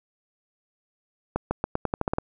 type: accelerating click train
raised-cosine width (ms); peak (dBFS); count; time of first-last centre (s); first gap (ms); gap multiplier
1; -10; 10; 1.36-2.184; 150; 0.87
effects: none